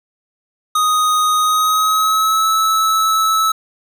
square tone with pitch glide, 1246 to 1304.2 Hz, D#6 to E6, +2 to -19 cents, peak -13 dBFS, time 0.75-3.52 s, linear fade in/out 5 ms, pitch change +79 cents, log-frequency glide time 1.4-2.49 s, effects none

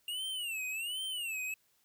square tone with vibrato, 2798 Hz, F7, 3 cents sharp, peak -36 dBFS, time 0.08-1.54 s, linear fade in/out 2 ms, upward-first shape sine, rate 1.3 Hz, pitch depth 190 cents each way, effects white hiss -72 dBFS RMS until 1.84 s

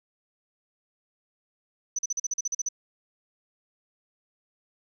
sine tone bursts, 6000 Hz, F#8, 23 cents sharp, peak -24 dBFS, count 11, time 1.96-2.688 s, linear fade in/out 5 ms, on 28 ms, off 42 ms, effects tanh soft clip ceiling -21 dBFS

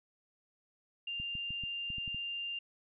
sine tone, 2794 Hz, F7, in tune, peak -36 dBFS, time 1.07-2.59 s, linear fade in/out 5 ms
clicks, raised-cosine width 5 ms, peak -34 dBFS, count 8, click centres 1.2 / 1.353 / 1.506 / 1.637 / 1.903 / 1.983 / 2.078 / 2.146 s
effects none

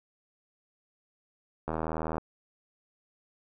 click train, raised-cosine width 1 ms, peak -18 dBFS, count 41, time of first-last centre 1.68-2.181 s, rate 79.8 Hz, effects none

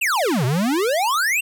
square exponential two-way sweep, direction down then up, 2879 to 118.7 to 2820 Hz, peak -18 dBFS, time 0.01-1.41 s, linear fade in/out 10 ms, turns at 0.45 s, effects none

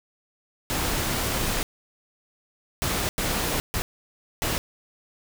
pink noise bursts at uneven times, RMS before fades -26 dBFS, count 5, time 0.7-1.63 / 2.82-3.09 / 3.18-3.6 / 3.74-3.82 / 4.42-4.58 s, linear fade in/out 0 ms, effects none

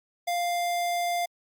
square tone, 698.5 Hz, F5, in tune, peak -26 dBFS, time 0.27-1.26 s, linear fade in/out 10 ms, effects Opus 48 kbps

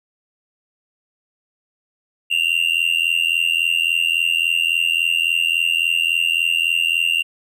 triangle tone with amplitude modulation, 2780 Hz, F7, 9 cents flat, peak -10 dBFS, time 2.3-7.23 s, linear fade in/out 20 ms, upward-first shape sine, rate 83.6 Hz, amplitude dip 95%, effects none

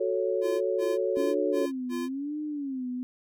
sine chord, F# minor, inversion none, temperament equal, 370 / 440 / 554.4 Hz, F#4 / A4 / C#5, 0 / 0 / 0 cents, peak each -29 dBFS, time 0-1.66 s, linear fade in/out 10 ms
square tone bursts, 343.4 Hz, F4, 29 cents flat, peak -33 dBFS, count 5, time 0.41-2.09 s, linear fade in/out 50 ms, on 200 ms, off 170 ms
sine tone with vibrato, 274.6 Hz, C#4, 16 cents flat, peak -30 dBFS, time 1.17-3.03 s, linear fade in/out 0 ms, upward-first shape sine, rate 1 Hz, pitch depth 170 cents each way
effects none

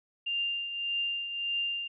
sine tone with tremolo, 2794 Hz, F7, in tune, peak -27 dBFS, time 0.26-1.88 s, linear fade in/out 10 ms, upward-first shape triangle, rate 1.7 Hz, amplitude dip 60%, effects none

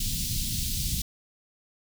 pink band-stop noise, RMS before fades -29 dBFS, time 0-1.02 s, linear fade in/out 5 ms, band 190 to 3500 Hz, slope 24 dB/octave, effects none

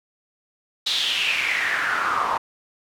pink noise with band-pass filter sweep, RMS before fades -23 dBFS, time 0.86-2.38 s, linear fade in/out 10 ms, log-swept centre 3900 to 980 Hz, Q 5.3, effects none

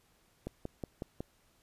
click train, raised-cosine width 2 ms, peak -24 dBFS, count 5, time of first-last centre 0.47-1.205 s, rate 5.44 Hz, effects pink hiss -69 dBFS RMS until 1.62 s + resampled to 32000 Hz

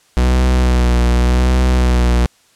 45% pulse tone with vibrato, 61.74 Hz, B1, in tune, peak -10 dBFS, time 0.17-2.26 s, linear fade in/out 0 ms, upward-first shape sine, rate 0.87 Hz, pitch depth 36 cents each way, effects white hiss -53 dBFS RMS until 2.55 s + low-pass 9000 Hz 12 dB/octave

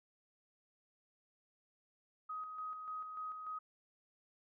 sine tone with tremolo, 1258 Hz, D#6, 19 cents sharp, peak -40 dBFS, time 2.29-3.59 s, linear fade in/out 10 ms, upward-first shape square, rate 3.4 Hz, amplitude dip 40%, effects none

